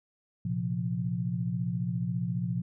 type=chord; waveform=sine; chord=Bb suspended second; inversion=none; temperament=just; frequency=116.54 / 131.11 / 174.81 Hz; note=Bb2 / C3 / F3; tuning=0 / +4 / +2 cents; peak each=-33 / -34 / -31 dBFS; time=0.45-2.62 s; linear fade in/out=5 ms; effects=none